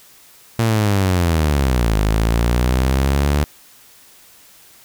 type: linear two-way sweep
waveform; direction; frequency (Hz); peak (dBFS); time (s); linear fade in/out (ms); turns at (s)
sawtooth; down then up; 116.54 to 51.6 to 73.8; -10; 0.59-3.44; 0; 1.98
effects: white hiss -47 dBFS RMS until 4.84 s